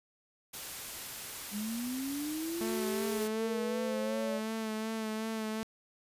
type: noise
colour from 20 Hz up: white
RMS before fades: -42 dBFS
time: 0.53-3.28 s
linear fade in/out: 10 ms
type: linear sweep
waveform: sine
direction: up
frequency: 200 to 580 Hz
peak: -34 dBFS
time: 1.51-4.41 s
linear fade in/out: 50 ms
type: tone with vibrato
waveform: sawtooth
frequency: 220 Hz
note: A3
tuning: in tune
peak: -30 dBFS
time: 2.61-5.63 s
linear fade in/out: 0 ms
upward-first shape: sine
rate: 2.7 Hz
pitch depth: 26 cents each way
effects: resampled to 32000 Hz